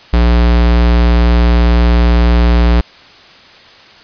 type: tone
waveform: square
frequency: 59 Hz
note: A#1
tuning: 22 cents sharp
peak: -7 dBFS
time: 0.13-2.81 s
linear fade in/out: 5 ms
effects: white hiss -39 dBFS RMS until 4.03 s + resampled to 11025 Hz